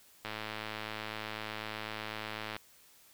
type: click train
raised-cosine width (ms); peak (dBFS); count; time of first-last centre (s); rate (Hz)
0.3; -22; 251; 0.25-2.565; 108
effects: white hiss -61 dBFS RMS until 3.13 s